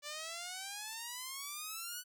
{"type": "exponential sweep", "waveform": "5% pulse", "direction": "up", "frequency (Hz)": [579, 1501], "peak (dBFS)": -30, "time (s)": [0.02, 2.04], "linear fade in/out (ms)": 50, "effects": []}